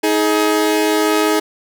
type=tone pair together; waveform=sawtooth; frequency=315.8 / 421.5 Hz; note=D#4 / G#4; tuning=+26 / +26 cents; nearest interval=perfect fourth; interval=500 cents; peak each=-12 dBFS; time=0.03-1.4 s; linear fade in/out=10 ms; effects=none